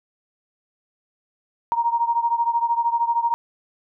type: beating tone pair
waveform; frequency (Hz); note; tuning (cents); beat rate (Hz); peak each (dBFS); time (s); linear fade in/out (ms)
sine; 932.3 / 945.3; A#5 / A#5; 0 / +24; 13; -20 / -23; 1.72-3.34; 0
effects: none